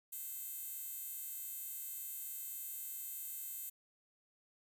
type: tone with high-pass filter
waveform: 10% pulse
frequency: 523.3 Hz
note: C5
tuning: in tune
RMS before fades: -45 dBFS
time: 0.12-3.7 s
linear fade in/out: 10 ms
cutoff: 11000 Hz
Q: 2.1
effects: none